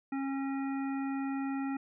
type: harmonic tone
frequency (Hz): 272.3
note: C#4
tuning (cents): -31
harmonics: 1 / 3 / 5 / 7 / 9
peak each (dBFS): -32 / -42 / -46 / -49 / -51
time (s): 0.12-1.77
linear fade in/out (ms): 5
effects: none